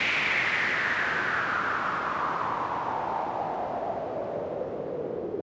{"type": "noise with low-pass filter sweep", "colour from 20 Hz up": "white", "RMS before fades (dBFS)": -29, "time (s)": [0, 5.41], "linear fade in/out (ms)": 5, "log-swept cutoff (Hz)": [2400, 420], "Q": 4.5, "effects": ["high-pass 100 Hz 12 dB/octave", "resampled to 16000 Hz"]}